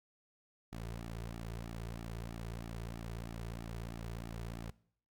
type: tone with flanger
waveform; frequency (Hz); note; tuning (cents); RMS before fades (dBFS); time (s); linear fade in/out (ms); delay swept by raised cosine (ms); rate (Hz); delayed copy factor
sawtooth; 57; A#1; -38; -44; 0.72-4.71; 10; 1.9 to 3.8; 3.1; -0.95
effects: noise-tail reverb RT60 0.6 s tail -21 dB re dry